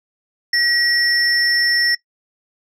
sine tone pair together, 1910 / 5377 Hz, A#6 / E8, +42 / +33 cents, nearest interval octave + tritone, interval 1791 cents, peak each -15 dBFS, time 0.53-1.95 s, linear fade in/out 5 ms, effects noise-tail reverb RT60 0.1 s tail -21 dB re dry + tanh soft clip ceiling -9 dBFS

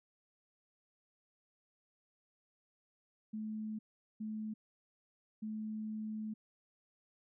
sine tone bursts at uneven times, 216.2 Hz, A3, 30 cents flat, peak -38 dBFS, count 3, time 3.33-3.79 / 4.2-4.54 / 5.42-6.34 s, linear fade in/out 10 ms, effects none

